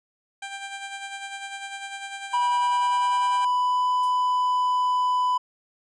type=tone with tremolo; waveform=15% pulse; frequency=790 Hz; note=G5; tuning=13 cents sharp; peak=-25 dBFS; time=0.42-3.45 s; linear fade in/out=5 ms; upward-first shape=sine; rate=10 Hz; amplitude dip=50%
type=tone with pitch glide; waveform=triangle; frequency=976 to 998.2 Hz; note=B5 to B5; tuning=-21 to +18 cents; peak=-18 dBFS; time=2.33-5.38 s; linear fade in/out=10 ms; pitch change=+39 cents; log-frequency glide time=2.54-3.87 s
type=noise with exponential decay; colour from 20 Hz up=violet; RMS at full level=-36 dBFS; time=4.03-4.21 s; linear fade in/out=2 ms; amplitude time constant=37 ms
effects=resampled to 22050 Hz